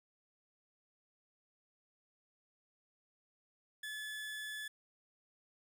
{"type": "tone", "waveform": "30% pulse", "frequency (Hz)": 1722, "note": "A6", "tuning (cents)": -38, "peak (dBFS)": -39, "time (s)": [3.83, 4.68], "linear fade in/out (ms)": 5, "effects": []}